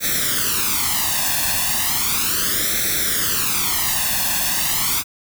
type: noise with flanger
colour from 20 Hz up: white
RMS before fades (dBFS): -20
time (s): 0-5.04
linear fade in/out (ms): 50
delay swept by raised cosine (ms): 0.51 to 1.15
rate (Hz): 0.35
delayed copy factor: +0.8
effects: none